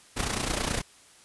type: noise with amplitude modulation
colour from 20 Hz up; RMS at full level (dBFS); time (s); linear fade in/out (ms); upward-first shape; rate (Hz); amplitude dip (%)
pink; -26; 0.16-0.82; 20; sine; 29.4; 70
effects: white hiss -55 dBFS RMS until 1.24 s + resampled to 24000 Hz